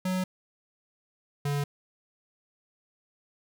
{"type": "tone pair in turn", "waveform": "square", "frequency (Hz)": [185, 143.41], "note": ["F#3", "D3"], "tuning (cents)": [0, -41], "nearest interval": "major third", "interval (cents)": 441, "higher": "first", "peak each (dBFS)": -27, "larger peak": "neither", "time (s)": [[0.05, 0.24], [1.45, 1.64]], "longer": "neither", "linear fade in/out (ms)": 5, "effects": []}